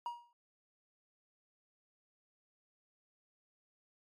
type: tone with exponential decay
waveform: triangle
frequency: 952 Hz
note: A#5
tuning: 36 cents sharp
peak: -32 dBFS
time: 0.06-0.33 s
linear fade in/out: 1 ms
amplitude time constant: 58 ms
effects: MP3 96 kbps